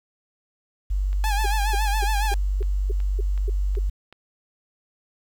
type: tone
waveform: sine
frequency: 48.35 Hz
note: G1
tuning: 23 cents flat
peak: -20 dBFS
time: 0.9-3.9 s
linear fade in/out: 10 ms
type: click train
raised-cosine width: 0.3 ms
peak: -29 dBFS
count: 9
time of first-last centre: 1.13-4.126 s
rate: 2.67 Hz
type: tone with vibrato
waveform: sawtooth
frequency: 839 Hz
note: G#5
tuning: 17 cents sharp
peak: -21 dBFS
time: 1.24-2.34 s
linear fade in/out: 0 ms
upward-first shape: sine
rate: 7.2 Hz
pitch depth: 84 cents each way
type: tone bursts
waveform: sine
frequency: 398.4 Hz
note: G4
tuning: 28 cents sharp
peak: -28 dBFS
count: 9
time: 1.44-3.789 s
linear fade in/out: 5 ms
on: 21 ms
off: 270 ms
effects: 9-bit